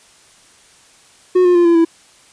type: tone with pitch steps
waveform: triangle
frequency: 364.8 / 356.1 / 347.5 / 339.2 / 331.1 Hz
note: F#4 / F4 / F4 / E4 / E4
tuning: -24 / +34 / -9 / +50 / +8 cents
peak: -6 dBFS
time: 1.35-1.85 s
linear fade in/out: 10 ms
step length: 100 ms
effects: white hiss -48 dBFS RMS until 2.32 s + resampled to 22050 Hz